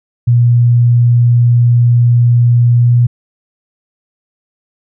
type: tone with pitch glide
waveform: sine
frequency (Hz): 120 to 120.83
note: B2 to B2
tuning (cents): -49 to -37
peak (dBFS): -5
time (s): 0.27-3.07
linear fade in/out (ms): 10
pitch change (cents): +12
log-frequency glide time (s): 2.74-2.92
effects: none